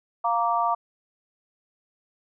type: chord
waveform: sine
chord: Bb major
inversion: second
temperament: just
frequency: 699.2 / 932.3 / 1165.4 Hz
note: F5 / Bb5 / D6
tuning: +2 / 0 / -14 cents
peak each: -25 dBFS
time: 0.24-0.75 s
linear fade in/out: 10 ms
effects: none